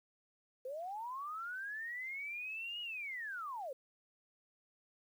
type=linear two-way sweep; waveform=sine; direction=up then down; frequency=493.9 to 2914 to 493.9 Hz; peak=-40 dBFS; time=0.65-3.73 s; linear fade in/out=5 ms; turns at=2.81 s; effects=11-bit